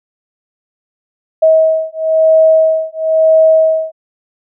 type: beating tone pair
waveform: sine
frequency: 638 / 639 Hz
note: D#5 / D#5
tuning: +43 / +46 cents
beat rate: 1 Hz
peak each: -10 dBFS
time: 1.42-3.92 s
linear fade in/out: 10 ms
effects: none